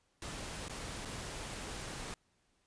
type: noise with dropouts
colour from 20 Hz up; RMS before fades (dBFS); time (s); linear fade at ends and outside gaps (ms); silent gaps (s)
pink; -43; 0.22-2.14; 1; 0.683-0.696 / 1.05-1.055
effects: pink hiss -75 dBFS RMS until 2.66 s + resampled to 22050 Hz